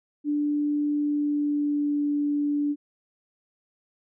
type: tone with pitch glide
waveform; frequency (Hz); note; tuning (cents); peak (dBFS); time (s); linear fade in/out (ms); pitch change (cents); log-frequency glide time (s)
sine; 293.9 to 291.2; D4 to D4; +1 to -15; -22; 0.24-2.76; 50; -16; 0.92-2.05
effects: none